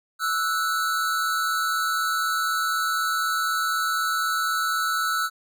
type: tone pair together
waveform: square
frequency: 1316 / 1476 Hz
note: E6 / F#6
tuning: -3 / -5 cents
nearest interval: major second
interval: 198 cents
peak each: -25 / -27 dBFS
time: 0.19-5.3 s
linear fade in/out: 50 ms
effects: none